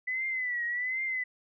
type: tone with vibrato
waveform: sine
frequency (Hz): 1994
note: B6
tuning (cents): +16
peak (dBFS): -29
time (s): 0.07-1.24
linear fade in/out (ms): 10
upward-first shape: triangle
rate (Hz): 1.3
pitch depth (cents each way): 100
effects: none